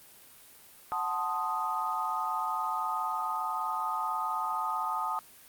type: chord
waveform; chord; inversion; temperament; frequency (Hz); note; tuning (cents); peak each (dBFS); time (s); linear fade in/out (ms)
sine; F# diminished seventh; none; equal; 740 / 880 / 1046.5 / 1244.5; F#5 / A5 / C6 / Eb6; 0 / 0 / 0 / 0; -37 / -33 / -38 / -32; 0.92-5.19; 0
effects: white hiss -54 dBFS RMS until 5.48 s + Opus 32 kbps